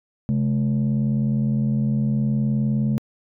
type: tone pair together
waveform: sine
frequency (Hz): 134.66 / 214.2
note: C#3 / A3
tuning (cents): -50 / -46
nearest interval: minor sixth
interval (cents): 804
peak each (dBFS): -19 / -19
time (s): 0.29-2.98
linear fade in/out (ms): 0
effects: tanh soft clip ceiling -15 dBFS